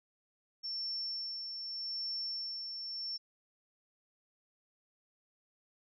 sine tone with tremolo, 5420 Hz, E8, 47 cents sharp, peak -35 dBFS, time 0.63-3.18 s, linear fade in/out 20 ms, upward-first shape sine, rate 0.83 Hz, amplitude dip 40%, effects none

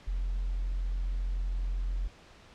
sine tone with hard clipping, 43.65 Hz, F1, in tune, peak -29 dBFS, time 0.07-2.08 s, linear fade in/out 10 ms, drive 1 dB, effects pink hiss -55 dBFS RMS until 2.54 s + low-pass 5000 Hz 12 dB/octave

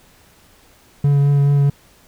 triangle tone with vibrato, 142 Hz, C#3, 42 cents sharp, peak -9 dBFS, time 1.04-1.7 s, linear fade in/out 5 ms, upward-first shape triangle, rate 4.7 Hz, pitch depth 16 cents each way, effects pink hiss -51 dBFS RMS until 2.07 s

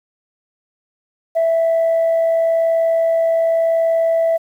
sine tone with amplitude modulation, 659.3 Hz, E5, in tune, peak -10 dBFS, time 1.35-4.38 s, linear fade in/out 20 ms, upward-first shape sine, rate 60.9 Hz, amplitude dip 25%, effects tanh soft clip ceiling -10 dBFS + 8-bit

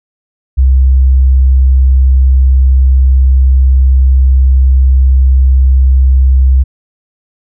sine tone, 65.41 Hz, C2, in tune, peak -3 dBFS, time 0.57-6.64 s, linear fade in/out 20 ms, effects none

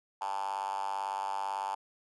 5% pulse tone with high-pass filter, 98 Hz, G2, in tune, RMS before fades -35 dBFS, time 0.21-1.75 s, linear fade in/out 5 ms, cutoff 860 Hz, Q 9.2, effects resampled to 24000 Hz

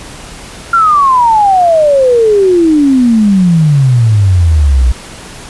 sine exponential sweep, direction down, 1396.9 to 59.2 Hz, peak -4 dBFS, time 0.73-4.92 s, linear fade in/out 5 ms, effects pink hiss -29 dBFS RMS until 5.49 s + resampled to 24000 Hz

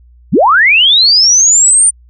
sine linear sweep, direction up, 103.7 to 9190 Hz, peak -4 dBFS, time 0.32-1.91 s, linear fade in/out 20 ms, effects added 60 Hz sine -39 dBFS peak until 2.09 s

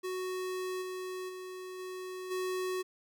square tone with level steps, 370 Hz, F#4, in tune, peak -35 / -38 / -42 / -40 / -33 dBFS, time 0.03-2.83 s, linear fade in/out 20 ms, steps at 0.81 / 1.28 / 1.78 / 2.3 s, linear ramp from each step 20 ms, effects none

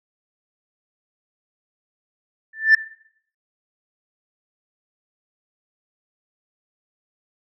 sine tone with exponential growth, 1769 Hz, A6, 9 cents sharp, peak -4 dBFS, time 2.53-2.75 s, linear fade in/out 5 ms, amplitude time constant 46 ms, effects noise-tail reverb RT60 0.6 s tail -17 dB re dry + tanh soft clip ceiling -6 dBFS

